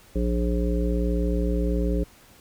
harmonic tone with a mistuned harmonic, 59.3 Hz, A#1, 30 cents sharp, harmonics 1 / 3 / 5 / 7 / 9, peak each -23 / -28 / -30 / -31 / -33 dBFS, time 0.15-2.04 s, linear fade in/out 10 ms, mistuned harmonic 1, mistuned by -71 cents, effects pink hiss -53 dBFS RMS until 2.4 s

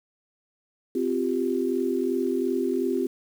sine chord, C suspended fourth, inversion none, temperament equal with one note detuned, 259.4 / 349.2 / 392 Hz, C4 / F4 / G4, -15 / 0 / 0 cents, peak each -27 dBFS, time 0.95-3.07 s, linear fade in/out 5 ms, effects 8-bit

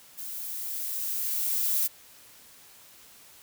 violet noise with level ramp, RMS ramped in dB -38 to -25 dBFS, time 0.17-1.88 s, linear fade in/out 20 ms, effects white hiss -53 dBFS RMS until 3.42 s

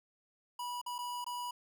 square tone with dropouts, 976 Hz, B5, 21 cents flat, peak -38 dBFS, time 0.59-1.51 s, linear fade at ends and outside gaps 5 ms, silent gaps 0.815-0.862 / 0.983-0.987 / 1.244-1.264 s, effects none

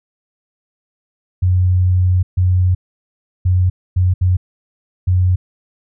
sine tone bursts at uneven times, 91.2 Hz, F#2, 24 cents flat, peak -10 dBFS, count 6, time 1.42-2.23 / 2.37-2.75 / 3.45-3.7 / 3.96-4.14 / 4.21-4.37 / 5.07-5.36 s, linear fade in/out 10 ms, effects none

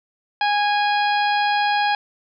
harmonic tone, 825 Hz, G#5, 12 cents flat, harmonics 1 / 2 / 3 / 4 / 5 / 6, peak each -18 / -24 / -28 / -30 / -32 / -34 dBFS, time 0.41-1.95 s, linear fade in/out 2 ms, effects none

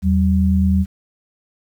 sine tone pair together, 81.2 / 190.91 Hz, E2 / G3, -26 / -46 cents, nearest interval octave + minor third, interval 1480 cents, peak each -15 dBFS, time 0.02-0.86 s, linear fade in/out 50 ms, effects 8-bit

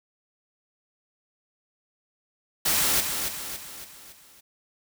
white noise with echo, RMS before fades -23 dBFS, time 2.65-3.01 s, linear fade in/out 10 ms, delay 280 ms, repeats 5, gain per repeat -6 dB, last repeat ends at 4.41 s, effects none

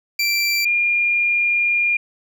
25% pulse / sine tone pair in turn, 2349 / 2411 Hz, D7 / D7, 0 / +45 cents, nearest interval unison, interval 45 cents, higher second, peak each -13 / -15 dBFS, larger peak first, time 0.19-0.65 / 0.65-1.97 s, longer second, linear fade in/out 5 ms, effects none

